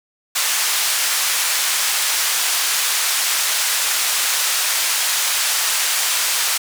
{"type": "band-pass noise", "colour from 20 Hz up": "white", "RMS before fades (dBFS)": -19, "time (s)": [0.35, 6.58], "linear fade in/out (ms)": 10, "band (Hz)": [970, 10000], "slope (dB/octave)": 12, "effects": []}